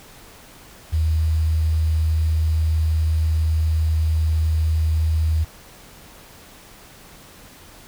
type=tone with quantisation; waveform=sine; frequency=79.4 Hz; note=D#2; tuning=36 cents sharp; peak=-16 dBFS; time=0.92-5.45 s; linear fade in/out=20 ms; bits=7; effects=pink hiss -45 dBFS RMS until 7.87 s